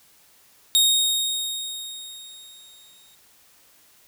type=tone with exponential decay; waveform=sawtooth; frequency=3729 Hz; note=A#7; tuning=in tune; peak=-11 dBFS; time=0.75-3.15 s; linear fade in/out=0 ms; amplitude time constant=520 ms; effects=white hiss -56 dBFS RMS until 4.07 s